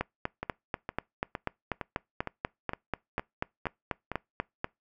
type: two click trains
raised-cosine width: 0.5 ms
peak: -18 / -14 dBFS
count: 9 / 20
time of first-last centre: 0.43-4.117 / 0.01-4.644 s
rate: 2.17 / 4.1 Hz
effects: noise-tail reverb RT60 0.2 s tail -25 dB re dry